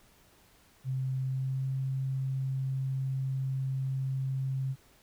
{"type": "tone with pitch glide", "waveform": "sine", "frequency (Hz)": [131.3, 133.21], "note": ["C3", "C3"], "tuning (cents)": [6, 31], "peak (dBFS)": -29, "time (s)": [0.84, 4.76], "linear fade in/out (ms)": 50, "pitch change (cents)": 25, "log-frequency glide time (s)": [1.24, 1.69], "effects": ["pink hiss -62 dBFS RMS until 5.02 s"]}